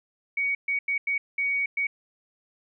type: tone bursts at uneven times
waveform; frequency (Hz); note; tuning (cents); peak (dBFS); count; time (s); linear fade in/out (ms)
sine; 2245; C#7; +21; -23; 6; 0.37-0.55 / 0.68-0.79 / 0.88-0.98 / 1.07-1.18 / 1.38-1.66 / 1.77-1.87; 5
effects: none